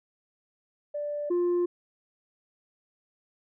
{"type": "tone pair in turn", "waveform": "sine", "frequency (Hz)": [587.3, 351.6], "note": ["D5", "F4"], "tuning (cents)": [0, 12], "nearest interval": "major sixth", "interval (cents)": 888, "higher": "first", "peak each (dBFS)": [-29, -20], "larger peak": "second", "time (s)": [[0.94, 1.3], [1.3, 1.66]], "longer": "neither", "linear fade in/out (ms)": 10, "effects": ["tanh soft clip ceiling -22 dBFS"]}